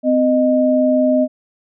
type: tone pair together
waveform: sine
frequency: 256.7 / 618 Hz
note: C4 / D#5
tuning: -33 / -12 cents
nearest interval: octave + minor third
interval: 1521 cents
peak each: -14 dBFS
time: 0.03-1.28 s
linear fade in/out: 50 ms
effects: none